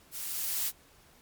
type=noise with level ramp; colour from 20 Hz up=blue; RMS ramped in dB=-39 to -29 dBFS; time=0.11-0.72 s; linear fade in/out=50 ms; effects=pink hiss -60 dBFS RMS until 1.21 s + MP3 96 kbps